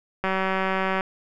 click train, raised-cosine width 0.5 ms, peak -10 dBFS, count 147, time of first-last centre 0.24-1.008 s, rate 190 Hz, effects none

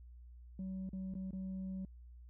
sine tone with dropouts, 189 Hz, F#3, 37 cents sharp, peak -37 dBFS, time 0.59-1.85 s, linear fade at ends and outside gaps 2 ms, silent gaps 0.892-0.931 / 1.139-1.152 / 1.308-1.331 s, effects tanh soft clip ceiling -38 dBFS + added 60 Hz sine -52 dBFS peak until 2.29 s

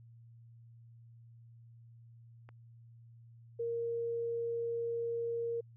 click, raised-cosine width 0.5 ms, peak -39 dBFS, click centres 2.49 s
sine tone, 466.2 Hz, A#4, in tune, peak -33 dBFS, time 3.59-5.61 s, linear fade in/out 10 ms
effects added 116 Hz sine -54 dBFS peak until 5.76 s

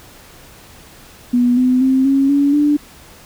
sine tone with pitch steps, 244.3 / 253.5 / 263 / 273 / 283.2 / 293.9 Hz, B3 / B3 / C4 / C#4 / C#4 / D4, -19 / +45 / +9 / -26 / +37 / +1 cents, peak -10 dBFS, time 1.33-2.77 s, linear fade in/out 10 ms, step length 240 ms, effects pink hiss -42 dBFS RMS until 3.25 s

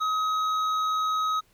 sine tone with hard clipping, 1269 Hz, D#6, 34 cents sharp, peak -25 dBFS, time 0-1.41 s, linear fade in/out 20 ms, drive 7 dB, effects pink hiss -64 dBFS RMS until 1.53 s

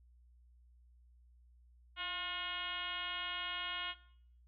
sine tone with frequency modulation, 2164 Hz, C#7, 42 cents flat, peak -37 dBFS, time 1.96-3.95 s, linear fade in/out 50 ms, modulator 366 Hz, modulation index 3.3, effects noise-tail reverb RT60 0.6 s tail -18 dB re dry + added 60 Hz sine -61 dBFS peak until 4.47 s

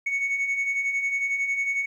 sine beating tone pair, 2211 / 2222 Hz, C#7 / C#7, -5 / +4 cents, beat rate 11 Hz, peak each -29 / -22 dBFS, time 0.06-1.86 s, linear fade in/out 10 ms, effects tanh soft clip ceiling -21 dBFS + 10-bit

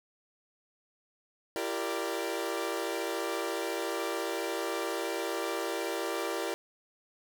sawtooth chord, E half-diminished seventh, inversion none, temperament equal with one note detuned, 337.9 / 392 / 466.2 / 587.3 Hz, E4 / G4 / Bb4 / D5, +43 / 0 / 0 / 0 cents, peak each -33 / -33 / -33 / -34 dBFS, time 1.56-6.54 s, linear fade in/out 0 ms, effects none

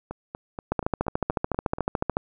two click trains, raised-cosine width 1 ms, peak -9 / -19 dBFS, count 21 / 8, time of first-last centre 0.72-2.169 / 0.11-1.785 s, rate 13.8 / 4.18 Hz, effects none

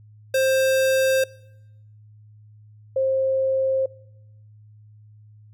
square / sine tone pair in turn, 528 / 530.6 Hz, C5 / C5, +16 / +24 cents, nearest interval unison, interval 8 cents, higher second, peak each -18 dBFS, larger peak neither, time 0.34-1.24 / 2.96-3.86 s, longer neither, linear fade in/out 5 ms, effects noise-tail reverb RT60 0.9 s tail -23 dB re dry + added 106 Hz sine -46 dBFS peak until 5.53 s

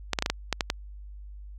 clicks, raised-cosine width 0.2 ms, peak -7 dBFS, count 8, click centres 0.133 / 0.188 / 0.224 / 0.261 / 0.3 / 0.527 / 0.608 / 0.701 s, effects added 50 Hz sine -40 dBFS peak until 1.58 s

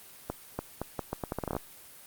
accelerating click train, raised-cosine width 1 ms, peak -17 dBFS, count 14, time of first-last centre 0.3-1.566 s, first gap 290 ms, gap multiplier 0.78, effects white hiss -51 dBFS RMS until 2.06 s + Opus 32 kbps

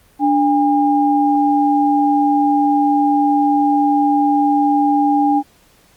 sine tone pair together, 291.7 / 810 Hz, D4 / G#5, -12 / -43 cents, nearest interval octave + tritone, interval 1769 cents, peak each -14 dBFS, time 0.19-5.43 s, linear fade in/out 50 ms, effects pink hiss -52 dBFS RMS until 5.96 s + Opus 32 kbps

